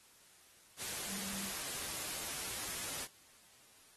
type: tone in noise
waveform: sine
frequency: 196 Hz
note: G3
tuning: in tune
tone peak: -47 dBFS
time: 1.06-1.52 s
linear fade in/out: 50 ms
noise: white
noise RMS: -41 dBFS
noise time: 0.77-3.08 s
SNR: -9 dB
effects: white hiss -63 dBFS RMS until 3.96 s + AAC 32 kbps